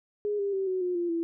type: tone with pitch steps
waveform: sine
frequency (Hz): 414.6 / 400 / 385.9 / 372.4 / 359.3 / 346.6 / 334.4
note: G#4 / G4 / G4 / F#4 / F4 / F4 / E4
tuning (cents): -3 / +35 / -27 / +11 / +49 / -13 / +25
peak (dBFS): -26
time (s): 0.25-1.23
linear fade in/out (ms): 0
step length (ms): 140
effects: none